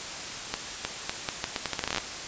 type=accelerating click train; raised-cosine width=0.2 ms; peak=-10 dBFS; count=17; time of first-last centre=0.54-1.982 s; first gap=310 ms; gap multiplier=0.79; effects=white hiss -36 dBFS RMS until 2.27 s + resampled to 16000 Hz